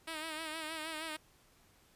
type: tone with vibrato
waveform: 5% pulse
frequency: 316.5 Hz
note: D#4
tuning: 30 cents sharp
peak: -28 dBFS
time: 0.07-1.17 s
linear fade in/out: 10 ms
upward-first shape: sine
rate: 6.4 Hz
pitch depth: 59 cents each way
effects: pink hiss -66 dBFS RMS until 1.95 s + resampled to 32000 Hz